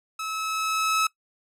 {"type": "tone with level ramp", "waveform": "sawtooth", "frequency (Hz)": 1295, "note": "E6", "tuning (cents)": -31, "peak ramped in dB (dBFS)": [-26, -16], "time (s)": [0.19, 1.07], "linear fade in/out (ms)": 5, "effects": ["noise-tail reverb RT60 0.1 s tail -21 dB re dry", "low-pass 12000 Hz 12 dB/octave"]}